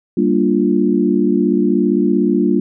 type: chord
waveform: sine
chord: G minor seventh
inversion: none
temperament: equal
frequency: 196 / 233.1 / 293.7 / 349.2 Hz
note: G3 / Bb3 / D4 / F4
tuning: 0 / 0 / 0 / 0 cents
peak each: -17 dBFS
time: 0.17-2.6 s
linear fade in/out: 5 ms
effects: none